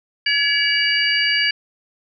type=tone cluster; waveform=sine; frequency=1689 / 2284 / 2875 / 4660 Hz; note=G#6 / D7 / F7 / D8; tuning=+29 / -49 / +50 / -14 cents; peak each=-21 dBFS; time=0.26-1.51 s; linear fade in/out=5 ms; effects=none